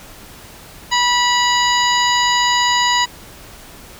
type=harmonic tone; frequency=975 Hz; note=B5; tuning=23 cents flat; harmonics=1 / 2 / 3 / 4 / 5 / 7; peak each=-16 / -19 / -21 / -22 / -23 / -24 dBFS; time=0.91-3.06 s; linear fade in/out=20 ms; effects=pink hiss -39 dBFS RMS until 3.99 s